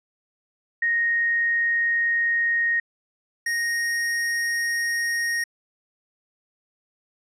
sine / square tone pair in turn, 1864.7 / 1864.7 Hz, A#6 / A#6, 0 / 0 cents, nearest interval unison, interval 0 cents, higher neither, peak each -19 / -23 dBFS, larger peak first, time 0.82-2.8 / 3.46-5.44 s, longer neither, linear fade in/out 5 ms, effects low-pass 11000 Hz 12 dB/octave

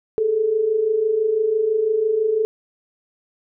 sine tone pair together, 414 / 440 Hz, G#4 / A4, -5 / 0 cents, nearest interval minor second, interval 105 cents, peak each -24 / -17 dBFS, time 0.18-2.45 s, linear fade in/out 0 ms, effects none

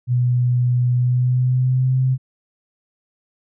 sine tone with pitch glide, 123.47 to 129.91 Hz, B2 to C3, 0 to -12 cents, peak -14 dBFS, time 0.07-2.18 s, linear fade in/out 50 ms, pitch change +88 cents, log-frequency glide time 0.95-1.97 s, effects none

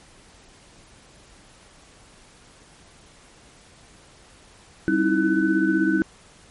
sine tone cluster, 195 / 268 / 317.2 / 333.1 / 1503 Hz, G3 / C4 / D#4 / E4 / F#6, -9 / +42 / +33 / +18 / +27 cents, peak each -25 / -26 / -20 / -27 / -26 dBFS, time 4.88-6.02 s, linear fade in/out 0 ms, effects pink hiss -51 dBFS RMS until 6.5 s + MP3 48 kbps

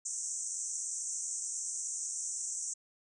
white band-pass noise, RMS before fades -38 dBFS, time 0.05-2.74 s, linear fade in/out 10 ms, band 5900 to 8500 Hz, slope 96 dB/octave, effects none

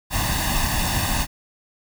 pink noise with comb filter, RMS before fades -22 dBFS, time 0.1-1.27 s, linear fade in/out 50 ms, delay 1.1 ms, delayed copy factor +0.8, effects none

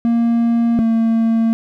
triangle tone pair in turn, 233.1 / 226.7 Hz, A#3 / A#3, 0 / -48 cents, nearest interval unison, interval 48 cents, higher first, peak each -10 dBFS, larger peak neither, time 0.05-0.79 / 0.79-1.53 s, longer neither, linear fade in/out 0 ms, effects none

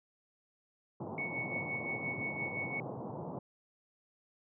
pink band-pass noise, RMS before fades -42 dBFS, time 1-3.39 s, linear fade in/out 5 ms, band 110 to 1000 Hz, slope 48 dB/octave
sine tone with tremolo, 2217 Hz, C#7, in tune, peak -34 dBFS, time 1.18-2.8 s, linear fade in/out 2 ms, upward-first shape sine, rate 5.8 Hz, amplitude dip 60%
effects none

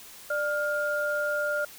sine tone pair together, 593 / 1410.4 Hz, D5 / F6, +17 / +17 cents, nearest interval octave + minor third, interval 1500 cents, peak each -28 dBFS, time 0.3-1.65 s, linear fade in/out 5 ms, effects white hiss -47 dBFS RMS until 1.78 s

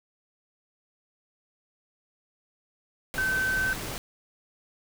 sine tone in noise, 1536 Hz, G6, 36 cents flat, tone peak -24 dBFS, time 3.18-3.73 s, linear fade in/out 0 ms, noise pink, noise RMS -35 dBFS, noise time 3.14-3.98 s, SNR +8 dB, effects none

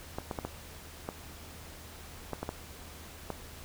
clicks, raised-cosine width 1 ms, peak -20 dBFS, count 9, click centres 0.185 / 0.312 / 0.388 / 0.45 / 1.089 / 2.333 / 2.43 / 2.491 / 3.303 s, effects added 78 Hz sine -51 dBFS peak until 3.64 s + pink hiss -49 dBFS RMS until 3.64 s

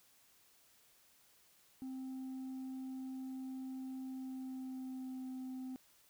sine tone with pitch glide, 261.6 to 258.4 Hz, C4 to C4, 0 to -21 cents, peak -39 dBFS, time 1.82-5.76 s, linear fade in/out 0 ms, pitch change -21 cents, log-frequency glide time 4.03-5.3 s, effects tanh soft clip ceiling -41 dBFS + white hiss -68 dBFS RMS until 6.09 s

